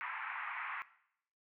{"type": "band-pass noise", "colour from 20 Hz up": "pink", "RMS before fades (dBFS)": -42, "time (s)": [0.01, 0.82], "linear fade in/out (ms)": 0, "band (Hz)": [910, 2400], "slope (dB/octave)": 48, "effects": ["noise-tail reverb RT60 0.7 s tail -17 dB re dry"]}